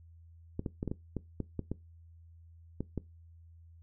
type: clicks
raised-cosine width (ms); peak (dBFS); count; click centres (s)
3; -21; 11; 0.594 / 0.662 / 0.829 / 0.877 / 0.915 / 1.167 / 1.403 / 1.593 / 1.716 / 2.806 / 2.977
effects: noise-tail reverb RT60 0.2 s tail -20 dB re dry + added 83 Hz sine -53 dBFS peak until 3.82 s